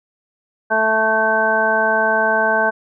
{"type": "harmonic tone", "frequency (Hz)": 220, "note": "A3", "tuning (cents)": 0, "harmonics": [1, 2, 3, 4, 5, 7], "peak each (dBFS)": [-28, -24, -19, -20, -26, -17], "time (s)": [0.7, 2.71], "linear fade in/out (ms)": 20, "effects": []}